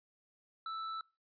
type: tone with tanh clipping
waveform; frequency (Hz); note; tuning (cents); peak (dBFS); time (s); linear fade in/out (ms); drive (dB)
sine; 1318.5; E6; 0; -40; 0.66-1.01; 2; 13
effects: noise-tail reverb RT60 0.3 s tail -23 dB re dry + resampled to 11025 Hz